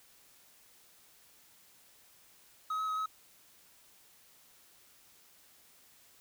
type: tone with pitch steps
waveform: triangle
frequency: 1270 / 1282 / 1269 / 1281 Hz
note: D#6 / E6 / D#6 / E6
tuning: +35 / -49 / +34 / -50 cents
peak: -30 dBFS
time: 2.7-3.06 s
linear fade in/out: 5 ms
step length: 90 ms
effects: white hiss -62 dBFS RMS until 6.2 s